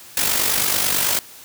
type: noise with amplitude modulation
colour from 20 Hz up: white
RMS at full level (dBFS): -17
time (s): 0.17-1.19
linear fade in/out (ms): 2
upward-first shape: sine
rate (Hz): 49.2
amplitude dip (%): 55
effects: white hiss -42 dBFS RMS until 1.44 s + high-pass 60 Hz 12 dB/octave